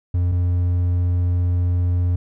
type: tone pair in turn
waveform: triangle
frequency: 88.5 / 88.5 Hz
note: F2 / F2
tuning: +23 / +23 cents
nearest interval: unison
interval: 0 cents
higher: neither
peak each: -14 dBFS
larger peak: neither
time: 0.14-0.32 / 0.32-2.16 s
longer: second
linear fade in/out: 5 ms
effects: none